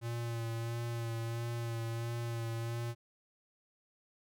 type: tone with vibrato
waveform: square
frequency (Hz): 116.3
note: A#2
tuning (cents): -4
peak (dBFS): -36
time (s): 0.01-2.95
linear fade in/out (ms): 50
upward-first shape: sine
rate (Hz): 1.5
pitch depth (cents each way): 25
effects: none